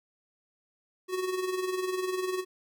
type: tone with tremolo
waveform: square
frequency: 370 Hz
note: F#4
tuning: in tune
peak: -27 dBFS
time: 1.08-2.45 s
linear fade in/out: 50 ms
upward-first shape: triangle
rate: 20 Hz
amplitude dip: 65%
effects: none